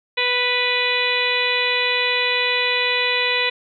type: harmonic tone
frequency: 493.9 Hz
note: B4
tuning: in tune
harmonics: 1 / 2 / 3 / 4 / 5 / 6 / 7 / 8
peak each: -26 / -28 / -33 / -23 / -22 / -28 / -27 / -26 dBFS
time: 0.17-3.5 s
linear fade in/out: 10 ms
effects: none